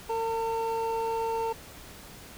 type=tone pair together; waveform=triangle; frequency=454.7 / 904 Hz; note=A#4 / A5; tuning=-43 / +47 cents; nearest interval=octave; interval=1190 cents; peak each=-28 dBFS; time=0.09-1.53 s; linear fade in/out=10 ms; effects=pink hiss -47 dBFS RMS until 2.37 s